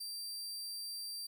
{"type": "tone", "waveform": "sawtooth", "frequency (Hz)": 4699, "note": "D8", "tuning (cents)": 0, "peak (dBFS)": -38, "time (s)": [0, 1.27], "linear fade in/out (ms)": 10, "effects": ["12-bit"]}